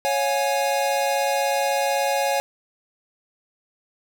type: chord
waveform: square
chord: Db major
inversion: none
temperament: equal with one note detuned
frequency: 554.4 / 714.4 / 830.6 Hz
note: Db5 / F5 / Ab5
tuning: 0 / +39 / 0 cents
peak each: -24 / -27 / -25 dBFS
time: 0.05-2.4 s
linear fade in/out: 0 ms
effects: none